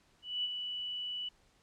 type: tone with ADSR envelope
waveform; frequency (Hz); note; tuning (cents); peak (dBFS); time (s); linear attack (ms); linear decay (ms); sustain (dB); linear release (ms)
sine; 2960; F#7; 0; -30; 0.22-1.29; 220; 32; -6; 7
effects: pink hiss -68 dBFS RMS until 1.62 s + low-pass 8000 Hz 12 dB/octave